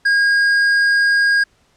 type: tone with tanh clipping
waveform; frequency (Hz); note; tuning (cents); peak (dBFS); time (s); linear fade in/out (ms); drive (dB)
sine; 1629; G#6; -34; -13; 0.05-1.44; 10; 9
effects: pink hiss -58 dBFS RMS until 1.76 s + low-pass 8000 Hz 12 dB/octave